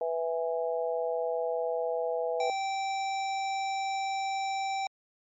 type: harmonic tone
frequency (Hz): 164.81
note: E3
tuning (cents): 0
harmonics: 3 / 4 / 5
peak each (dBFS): -30 / -32 / -37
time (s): 0.01-2.5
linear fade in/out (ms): 2
type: tone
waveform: square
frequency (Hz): 778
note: G5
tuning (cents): -13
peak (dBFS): -30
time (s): 2.4-4.87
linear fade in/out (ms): 2
effects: MP3 32 kbps